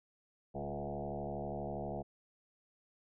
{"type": "tone with frequency modulation", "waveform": "sine", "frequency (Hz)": 417.5, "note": "G#4", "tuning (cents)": 9, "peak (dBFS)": -37, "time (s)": [0.54, 2.03], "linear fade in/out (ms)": 20, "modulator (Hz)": 72.4, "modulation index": 4.7, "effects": []}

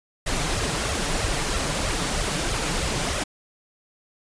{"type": "noise with flanger", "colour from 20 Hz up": "pink", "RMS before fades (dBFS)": -25, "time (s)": [0.26, 3.24], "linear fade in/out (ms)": 10, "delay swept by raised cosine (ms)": [1.5, 7], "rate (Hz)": 3.1, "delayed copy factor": 0.7, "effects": ["resampled to 22050 Hz"]}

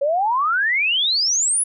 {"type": "exponential sweep", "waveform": "sine", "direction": "up", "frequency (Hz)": [541, 10548], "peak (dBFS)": -16, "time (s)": [0.01, 1.64], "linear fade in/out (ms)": 10, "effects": []}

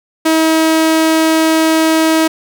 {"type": "tone", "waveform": "sawtooth", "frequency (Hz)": 320, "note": "D#4", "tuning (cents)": 49, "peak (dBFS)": -5, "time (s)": [0.25, 2.28], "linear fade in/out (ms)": 10, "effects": []}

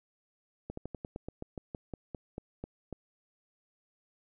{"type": "slowing click train", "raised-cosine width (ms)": 2, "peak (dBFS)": -25, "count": 15, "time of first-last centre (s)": [0.7, 2.927], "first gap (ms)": 74, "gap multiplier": 1.11, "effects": []}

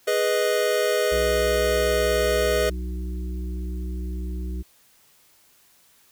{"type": "chord", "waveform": "square", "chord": "G# minor", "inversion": "none", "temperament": "equal", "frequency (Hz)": [415.3, 493.9, 622.3], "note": ["G#4", "B4", "D#5"], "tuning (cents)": [0, 0, 0], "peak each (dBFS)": [-25, -25, -25], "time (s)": [0.07, 2.7], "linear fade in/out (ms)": 10}
{"type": "harmonic tone", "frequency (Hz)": 61.74, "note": "B1", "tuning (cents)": 0, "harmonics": [1, 3, 5, 6], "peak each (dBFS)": [-27, -37, -41, -43], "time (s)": [1.11, 4.63], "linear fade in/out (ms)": 20}
{"effects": ["white hiss -58 dBFS RMS until 6.11 s"]}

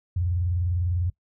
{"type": "tone with vibrato", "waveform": "sine", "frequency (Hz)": 87.31, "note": "F2", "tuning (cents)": 0, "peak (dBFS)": -22, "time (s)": [0.16, 1.1], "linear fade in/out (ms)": 5, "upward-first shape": "triangle", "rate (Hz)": 20, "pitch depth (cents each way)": 230, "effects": ["noise-tail reverb RT60 0.1 s tail -20 dB re dry"]}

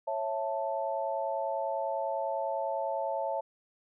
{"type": "chord", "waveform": "sine", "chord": "A major", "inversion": "first", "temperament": "just", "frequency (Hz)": [550, 660, 880], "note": ["C#5", "E5", "A5"], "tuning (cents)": [-14, 2, 0], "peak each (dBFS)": -34, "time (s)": [0.07, 3.41], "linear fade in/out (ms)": 10, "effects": []}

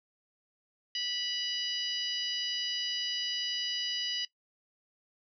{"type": "harmonic tone", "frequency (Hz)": 981, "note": "B5", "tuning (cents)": -12, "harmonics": [2, 3, 4, 5, 6], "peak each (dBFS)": [-43, -34, -43, -36, -48], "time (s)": [0.95, 4.25], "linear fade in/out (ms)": 2, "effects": ["noise-tail reverb RT60 0.1 s tail -18 dB re dry"]}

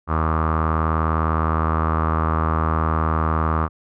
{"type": "tone with low-pass filter", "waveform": "sawtooth", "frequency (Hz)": 79.7, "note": "D#2", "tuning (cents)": 42, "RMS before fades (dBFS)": -20, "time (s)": [0.07, 3.69], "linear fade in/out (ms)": 50, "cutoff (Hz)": 1200, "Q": 6.8, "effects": []}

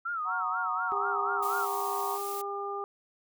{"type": "tone with vibrato", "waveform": "sine", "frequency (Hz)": 1318.5, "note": "E6", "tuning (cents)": 0, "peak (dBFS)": -30, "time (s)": [0.05, 1.66], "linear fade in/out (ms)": 10, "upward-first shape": "sine", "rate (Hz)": 4.1, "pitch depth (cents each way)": 130}
{"type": "chord", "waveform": "sine", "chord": "F# major", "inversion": "none", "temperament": "equal", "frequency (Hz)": [740, 932.3, 1108.7], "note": ["F#5", "A#5", "C#6"], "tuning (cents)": [0, 0, 0], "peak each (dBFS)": [-37, -35, -36], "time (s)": [0.24, 2.19], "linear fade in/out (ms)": 50}
{"type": "harmonic tone", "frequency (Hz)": 401.2, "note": "G4", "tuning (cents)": 40, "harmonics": [1, 2, 3], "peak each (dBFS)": [-36, -38, -36], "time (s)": [0.92, 2.84], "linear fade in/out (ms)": 0}
{"type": "noise", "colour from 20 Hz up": "blue", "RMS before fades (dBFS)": -41, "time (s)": [1.42, 2.42], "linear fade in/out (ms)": 10}
{"effects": []}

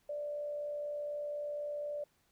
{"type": "tone with frequency modulation", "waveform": "sine", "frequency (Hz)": 587.3, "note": "D5", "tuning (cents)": 0, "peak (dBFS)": -36, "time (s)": [0.09, 2.04], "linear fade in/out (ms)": 5, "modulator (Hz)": 64.1, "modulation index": 0.24, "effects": ["pink hiss -73 dBFS RMS until 2.31 s"]}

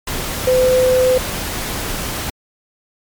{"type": "tone in noise", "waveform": "sine", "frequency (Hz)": 510, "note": "C5", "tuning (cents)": -44, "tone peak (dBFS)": -10, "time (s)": [0.47, 1.18], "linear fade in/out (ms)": 5, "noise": "pink", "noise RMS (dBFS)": -23, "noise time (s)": [0.07, 2.3], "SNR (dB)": 10, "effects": ["MP3 96 kbps"]}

